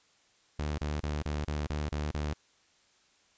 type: tone bursts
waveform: sawtooth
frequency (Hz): 74.6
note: D2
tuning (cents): +28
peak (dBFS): -27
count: 8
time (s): 0.59-2.334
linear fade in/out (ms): 0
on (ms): 190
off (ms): 32
effects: white hiss -66 dBFS RMS until 3.37 s + resampled to 16000 Hz

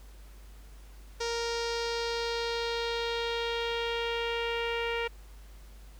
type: tone with low-pass filter sweep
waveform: sawtooth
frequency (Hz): 466.2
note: A#4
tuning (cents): 0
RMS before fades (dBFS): -32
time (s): 1.2-5.08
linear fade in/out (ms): 10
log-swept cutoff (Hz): 5500 to 2600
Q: 2.9
effects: added 50 Hz sine -47 dBFS peak until 5.99 s + pink hiss -59 dBFS RMS until 5.99 s

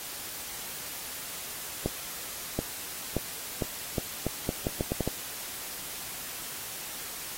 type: accelerating click train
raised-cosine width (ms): 2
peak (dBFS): -14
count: 12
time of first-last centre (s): 1.86-5.076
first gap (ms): 730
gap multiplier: 0.79
effects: white hiss -39 dBFS RMS until 7.37 s + AAC 48 kbps

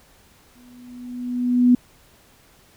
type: tone with exponential growth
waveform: sine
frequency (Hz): 246.4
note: B3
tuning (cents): -4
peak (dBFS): -9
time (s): 0.55-1.75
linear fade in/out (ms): 5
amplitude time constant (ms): 260
effects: pink hiss -54 dBFS RMS until 2.76 s

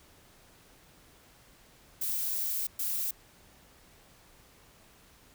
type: noise bursts at uneven times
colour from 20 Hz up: violet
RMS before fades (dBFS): -32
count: 2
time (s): 2.01-2.67 / 2.79-3.11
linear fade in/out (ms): 5
effects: pink hiss -59 dBFS RMS until 5.34 s

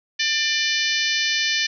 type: harmonic tone with a mistuned harmonic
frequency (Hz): 595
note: D5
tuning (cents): +22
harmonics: 3 / 4 / 5 / 6 / 7 / 8 / 9 / 10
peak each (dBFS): -25 / -26 / -27 / -28 / -28 / -29 / -30 / -30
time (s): 0.19-1.67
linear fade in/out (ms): 10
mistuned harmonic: 7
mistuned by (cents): +16
effects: none

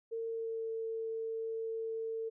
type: tone with pitch glide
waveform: sine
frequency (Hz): 454.9 to 449.4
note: A#4 to A4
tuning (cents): -42 to +37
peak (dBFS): -35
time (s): 0.11-2.3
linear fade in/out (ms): 20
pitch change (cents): -21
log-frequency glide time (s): 0.3-0.63
effects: none

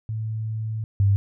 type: tone pair in turn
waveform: sine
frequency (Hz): 110 / 99.62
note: A2 / G2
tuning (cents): 0 / +28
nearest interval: major second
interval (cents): 172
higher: first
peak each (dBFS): -25 / -15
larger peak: second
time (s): 0.09-0.84 / 1-1.16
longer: first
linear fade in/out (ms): 0
effects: none

